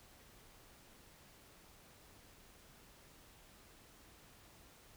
silence, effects pink hiss -62 dBFS RMS until 4.96 s

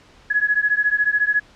sine beating tone pair, 1678 / 1692 Hz, G#6 / G#6, +17 / +32 cents, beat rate 14 Hz, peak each -19 dBFS, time 0.3-1.4 s, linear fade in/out 10 ms, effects pink hiss -50 dBFS RMS until 1.55 s + low-pass 5000 Hz 12 dB/octave

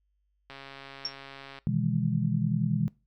click train, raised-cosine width 0.3 ms, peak -28 dBFS, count 150, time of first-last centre 0.5-1.588 s, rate 137 Hz
sine tone with exponential decay, 5490 Hz, F8, 31 cents flat, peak -25 dBFS, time 1.05-1.13 s, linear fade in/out 2 ms, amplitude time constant 17 ms
sine chord, E major seventh, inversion second, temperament just, 123.61 / 154.51 / 164.81 / 206 Hz, B2 / D#3 / E3 / G#3, +2 / -12 / 0 / -14 cents, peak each -30 dBFS, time 1.67-2.88 s, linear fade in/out 0 ms
effects noise-tail reverb RT60 0.3 s tail -22 dB re dry + added 50 Hz sine -70 dBFS peak until 3.06 s

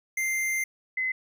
square / sine tone pair in turn, 2091 / 2040 Hz, C7 / C7, -2 / -44 cents, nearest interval unison, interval 42 cents, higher first, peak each -26 / -25 dBFS, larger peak second, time 0.17-0.64 / 0.97-1.12 s, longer first, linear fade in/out 5 ms, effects none

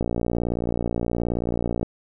click train, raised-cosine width 2 ms, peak -11 dBFS, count 108, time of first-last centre 0.01-1.83 s, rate 58.8 Hz, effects none

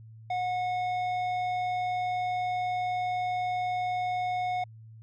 sine tone with tanh clipping, 728 Hz, F#5, 28 cents flat, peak -29 dBFS, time 0.3-4.64 s, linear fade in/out 5 ms, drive 10 dB, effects added 111 Hz sine -46 dBFS peak until 5.02 s

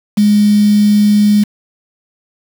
sine tone with quantisation, 207.7 Hz, G#3, in tune, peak -6 dBFS, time 0.17-1.44 s, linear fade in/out 10 ms, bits 4, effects none

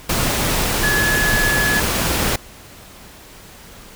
sine tone in noise, 1700 Hz, G#6, 40 cents sharp, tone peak -17 dBFS, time 0.83-1.8 s, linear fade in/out 5 ms, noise pink, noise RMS -19 dBFS, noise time 0.09-2.36 s, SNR -1 dB, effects pink hiss -41 dBFS RMS until 3.95 s

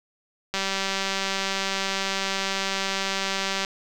click train, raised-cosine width 0.2 ms, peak -9 dBFS, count 604, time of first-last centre 0.54-3.648 s, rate 194 Hz, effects 7-bit

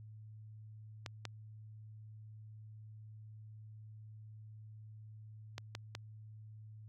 clicks, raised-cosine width 0.2 ms, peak -24 dBFS, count 5, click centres 1.062 / 1.253 / 5.581 / 5.751 / 5.951 s, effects added 108 Hz sine -50 dBFS peak until 6.88 s

